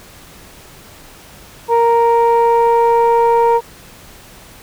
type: tone pair together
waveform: sine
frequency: 466.1 / 932.3 Hz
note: A#4 / A#5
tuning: 0 / 0 cents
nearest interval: octave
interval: 1200 cents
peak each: -10 dBFS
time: 1.68-3.61 s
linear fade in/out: 50 ms
effects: tanh soft clip ceiling -5 dBFS + pink hiss -40 dBFS RMS until 4.62 s